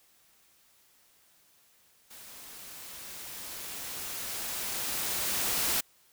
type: noise with level ramp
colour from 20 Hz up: white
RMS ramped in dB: -49 to -28 dBFS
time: 2.1-5.81 s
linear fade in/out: 10 ms
effects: white hiss -64 dBFS RMS until 6.12 s